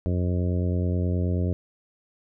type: harmonic tone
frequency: 89.4 Hz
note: F2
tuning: 41 cents sharp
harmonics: 1 / 2 / 3 / 4 / 5 / 6 / 7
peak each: -23 / -29 / -33 / -35 / -37 / -39 / -40 dBFS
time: 0.06-1.53 s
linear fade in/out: 0 ms
effects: none